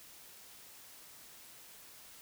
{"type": "silence", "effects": ["white hiss -55 dBFS RMS until 2.21 s"]}